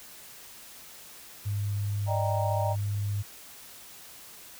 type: tone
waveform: sine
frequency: 102.2 Hz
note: G#2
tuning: 27 cents flat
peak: -27 dBFS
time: 1.45-3.23 s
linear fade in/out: 20 ms
type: chord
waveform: sine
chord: Eb major seventh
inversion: third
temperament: equal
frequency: 587.3 / 622.3 / 784 / 932.3 Hz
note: D5 / Eb5 / G5 / Bb5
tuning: 0 / 0 / 0 / 0 cents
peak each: -33 dBFS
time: 2.06-2.76 s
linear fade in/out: 50 ms
effects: white hiss -48 dBFS RMS until 4.59 s